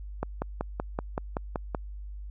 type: click train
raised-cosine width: 1 ms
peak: -15 dBFS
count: 9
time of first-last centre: 0.23-1.748 s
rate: 5.27 Hz
effects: added 50 Hz sine -37 dBFS peak until 2.3 s